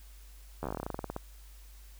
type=slowing click train; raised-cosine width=1 ms; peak=-21 dBFS; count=18; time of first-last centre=0.63-1.164 s; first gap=12 ms; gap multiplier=1.11; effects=added 50 Hz sine -49 dBFS peak until 1.99 s + white hiss -60 dBFS RMS until 1.99 s